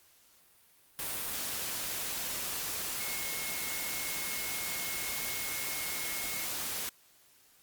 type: tone in noise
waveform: sine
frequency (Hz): 2166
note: C#7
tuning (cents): -41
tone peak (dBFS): -42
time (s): 3-6.45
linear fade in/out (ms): 0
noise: white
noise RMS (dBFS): -36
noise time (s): 0.99-6.89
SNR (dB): -9
effects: white hiss -63 dBFS RMS until 7.62 s + Opus 48 kbps